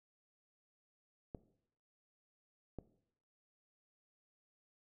clicks, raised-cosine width 2 ms, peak -30 dBFS, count 2, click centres 1.348 / 2.787 s, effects noise-tail reverb RT60 0.7 s tail -17 dB re dry

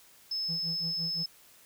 sine tone, 5220 Hz, E8, 18 cents flat, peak -30 dBFS, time 0.31-1.26 s, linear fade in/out 5 ms
triangle tone with tremolo, 164.81 Hz, E3, in tune, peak -33 dBFS, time 0.48-1.24 s, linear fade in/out 20 ms, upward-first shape sine, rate 5.8 Hz, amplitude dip 100%
effects white hiss -58 dBFS RMS until 1.65 s

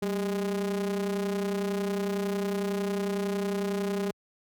square ring-modulated tone, 103.83 Hz, G#2, in tune, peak -25 dBFS, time 0.02-4.11 s, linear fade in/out 5 ms, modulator 296 Hz, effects high-pass 60 Hz 12 dB/octave

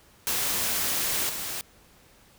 white noise with level steps, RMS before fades -27 / -33 dBFS, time 0.27-1.61 s, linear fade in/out 0 ms, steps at 1.29 s, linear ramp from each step 5 ms, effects pink hiss -57 dBFS RMS until 2.38 s

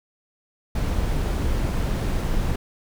brown noise, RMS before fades -23 dBFS, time 0.75-2.56 s, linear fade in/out 5 ms, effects none

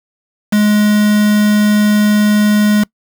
triangle tone with quantisation, 209.6 Hz, G#3, 16 cents sharp, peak -6 dBFS, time 0.52-2.84 s, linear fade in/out 10 ms, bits 3, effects noise-tail reverb RT60 0.1 s tail -25 dB re dry

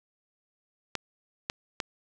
clicks, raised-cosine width 0.2 ms, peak -12 dBFS, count 3, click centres 0.953 / 1.499 / 1.802 s, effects none

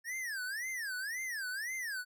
square tone with vibrato, 1760 Hz, A6, in tune, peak -37 dBFS, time 0.04-2.05 s, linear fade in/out 50 ms, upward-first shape sine, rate 1.9 Hz, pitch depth 300 cents each way, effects none

